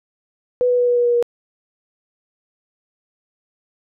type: tone with pitch steps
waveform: sine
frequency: 495.2 / 492.1 / 488.9 / 485.9 / 482.8 / 479.7 / 476.7 Hz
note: B4 / B4 / B4 / B4 / B4 / A#4 / A#4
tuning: +5 / -6 / -18 / -28 / -39 / +50 / +39 cents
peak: -13 dBFS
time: 0.61-1.226 s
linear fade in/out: 0 ms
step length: 88 ms
effects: none